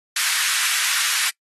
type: high-pass noise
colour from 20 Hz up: pink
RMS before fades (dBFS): -21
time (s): 0.16-1.3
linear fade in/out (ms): 5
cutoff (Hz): 1400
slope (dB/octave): 24
effects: noise-tail reverb RT60 0.1 s tail -25 dB re dry + AAC 32 kbps

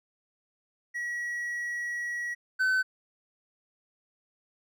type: tone pair in turn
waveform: triangle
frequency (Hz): 1920 / 1520.8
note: B6 / F#6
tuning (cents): -49 / +47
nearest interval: major third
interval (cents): 404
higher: first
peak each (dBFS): -29 / -21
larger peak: second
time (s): 0.94-2.35 / 2.59-2.83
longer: first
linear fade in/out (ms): 20
effects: none

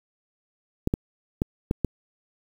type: clicks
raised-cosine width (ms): 3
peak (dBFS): -9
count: 5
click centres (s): 0.874 / 0.939 / 1.419 / 1.711 / 1.847
effects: 7-bit

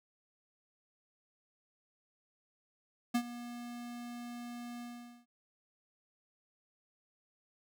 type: tone with ADSR envelope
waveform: square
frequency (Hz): 240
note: B3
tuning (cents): -49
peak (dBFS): -27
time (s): 3.14-5.26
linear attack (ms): 12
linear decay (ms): 69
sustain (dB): -16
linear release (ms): 450
effects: none

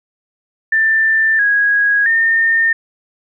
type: tone with pitch steps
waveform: sine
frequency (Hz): 1779 / 1653 / 1819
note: A6 / G#6 / A#6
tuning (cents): +19 / -9 / -43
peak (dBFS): -10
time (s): 0.72-2.73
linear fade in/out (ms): 5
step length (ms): 670
effects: none

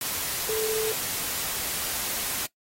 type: tone in noise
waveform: sine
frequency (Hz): 437.3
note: A4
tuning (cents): -11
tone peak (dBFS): -26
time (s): 0.49-0.92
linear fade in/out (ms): 2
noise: white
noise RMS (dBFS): -30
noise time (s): 0.01-2.46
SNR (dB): +1
effects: noise-tail reverb RT60 0.1 s tail -19 dB re dry + AAC 48 kbps

